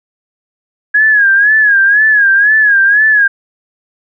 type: tone with vibrato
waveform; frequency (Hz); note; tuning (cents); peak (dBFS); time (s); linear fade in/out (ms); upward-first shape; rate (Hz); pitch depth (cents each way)
sine; 1661.2; G#6; 0; -5; 0.94-3.28; 10; sine; 2; 94
effects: none